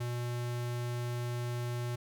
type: tone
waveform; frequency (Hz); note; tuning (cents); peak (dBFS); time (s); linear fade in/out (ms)
square; 121; B2; -35; -34; 0-1.96; 10
effects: none